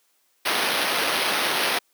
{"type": "noise with sample-and-hold", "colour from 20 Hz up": "white", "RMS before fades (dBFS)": -23, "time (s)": [0.45, 1.79], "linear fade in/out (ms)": 10, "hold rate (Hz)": 7350, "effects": ["white hiss -66 dBFS RMS until 1.93 s", "high-pass 300 Hz 12 dB/octave"]}